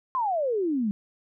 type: exponential sweep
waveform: sine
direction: down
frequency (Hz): 1073 to 196.6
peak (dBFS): -23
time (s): 0.15-0.91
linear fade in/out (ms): 0
effects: none